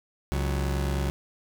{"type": "tone pair together", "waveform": "30% pulse", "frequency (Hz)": [69.42, 185.2], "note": ["C#2", "F#3"], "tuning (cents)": [3, 2], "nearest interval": "octave + perfect fourth", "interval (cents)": 1699, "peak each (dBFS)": [-23, -31], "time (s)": [0.32, 1.1], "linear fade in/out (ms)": 0, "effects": []}